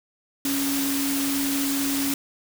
sine tone in noise, 277.2 Hz, C#4, in tune, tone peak -24 dBFS, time 0.45-2.14 s, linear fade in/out 2 ms, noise white, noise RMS -28 dBFS, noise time 0.45-2.14 s, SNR +1 dB, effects none

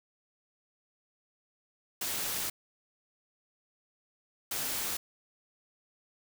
white noise bursts at uneven times, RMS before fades -34 dBFS, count 2, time 2.01-2.5 / 4.51-4.97 s, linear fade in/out 5 ms, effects none

